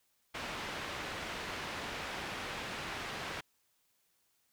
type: low-pass noise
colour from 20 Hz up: white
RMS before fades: -41 dBFS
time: 0.34-3.41 s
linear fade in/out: 10 ms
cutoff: 2500 Hz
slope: 12 dB/octave
effects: white hiss -75 dBFS RMS until 4.52 s